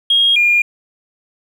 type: tone pair in turn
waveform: triangle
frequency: 3262 / 2415 Hz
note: G#7 / D7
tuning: -32 / +48 cents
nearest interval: perfect fourth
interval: 520 cents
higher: first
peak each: -6 dBFS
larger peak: neither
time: 0.1-0.36 / 0.36-0.62 s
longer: neither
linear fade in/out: 5 ms
effects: tanh soft clip ceiling -7 dBFS